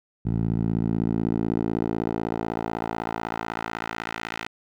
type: tone with band-pass filter sweep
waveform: 10% pulse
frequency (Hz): 56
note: A1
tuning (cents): +31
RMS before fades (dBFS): -27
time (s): 0.25-4.48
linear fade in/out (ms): 10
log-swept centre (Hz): 130 to 2200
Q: 1.1
effects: none